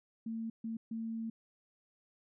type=tone bursts at uneven times; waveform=sine; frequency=225.7 Hz; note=A3; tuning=44 cents sharp; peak=-36 dBFS; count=3; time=0.26-0.5 / 0.64-0.77 / 0.91-1.3 s; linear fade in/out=5 ms; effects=none